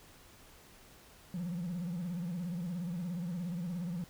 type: tone with vibrato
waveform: triangle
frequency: 174.61 Hz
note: F3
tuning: in tune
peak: -32 dBFS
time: 1.34-4.04 s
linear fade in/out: 2 ms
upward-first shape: sine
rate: 17 Hz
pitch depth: 120 cents each way
effects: tanh soft clip ceiling -29 dBFS + pink hiss -58 dBFS RMS until 4.09 s